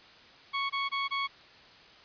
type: tone bursts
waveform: 20% pulse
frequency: 1108.7 Hz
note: C#6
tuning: in tune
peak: -24 dBFS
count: 4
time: 0.53-1.276 s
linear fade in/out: 20 ms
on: 170 ms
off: 22 ms
effects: white hiss -54 dBFS RMS until 2.04 s + resampled to 11025 Hz